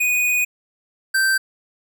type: tone pair in turn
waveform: square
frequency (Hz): 2477 / 1560.4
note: D#7 / G6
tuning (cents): -8 / -8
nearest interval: minor sixth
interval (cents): 800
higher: first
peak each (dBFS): -17 / -16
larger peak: second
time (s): 0-0.45 / 1.14-1.38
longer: first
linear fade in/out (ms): 10
effects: none